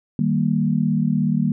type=chord; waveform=sine; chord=Eb major; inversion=none; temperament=equal; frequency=155.56 / 196 / 233.1 Hz; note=Eb3 / G3 / Bb3; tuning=0 / 0 / 0 cents; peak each=-21 dBFS; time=0.19-1.52 s; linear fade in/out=2 ms; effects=none